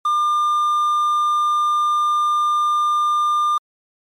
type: tone with quantisation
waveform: triangle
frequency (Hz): 1200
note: D6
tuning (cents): +37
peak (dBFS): -13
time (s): 0.05-3.58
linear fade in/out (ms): 5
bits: 7
effects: MP3 64 kbps